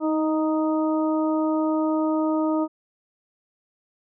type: harmonic tone with a mistuned harmonic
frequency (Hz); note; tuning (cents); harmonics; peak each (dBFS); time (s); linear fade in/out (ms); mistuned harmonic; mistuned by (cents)
311.1; D#4; 0; 1 / 2 / 3 / 4; -21 / -27 / -31 / -33; 0-2.68; 50; 1; +17
effects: none